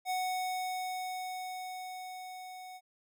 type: tone with level ramp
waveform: square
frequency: 740 Hz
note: F#5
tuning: in tune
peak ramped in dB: -31 to -46 dBFS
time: 0.05-2.81 s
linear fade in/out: 50 ms
effects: none